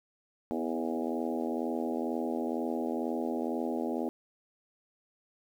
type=harmonic tone with a mistuned harmonic; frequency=82.1 Hz; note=E2; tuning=6 cents flat; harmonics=3 / 4 / 5 / 6 / 7 / 8 / 9 / 10; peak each=-34 / -36 / -38 / -40 / -41 / -42 / -43 / -44 dBFS; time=0.51-4.09 s; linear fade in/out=0 ms; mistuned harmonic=4; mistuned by=-29 cents; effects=10-bit